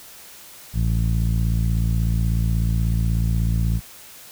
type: tone with low-pass filter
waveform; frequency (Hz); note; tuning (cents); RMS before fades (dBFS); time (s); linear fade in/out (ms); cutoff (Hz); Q
sawtooth; 56.4; A1; +44; -20; 0.73-3.81; 50; 150; 2.3
effects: white hiss -43 dBFS RMS until 4.31 s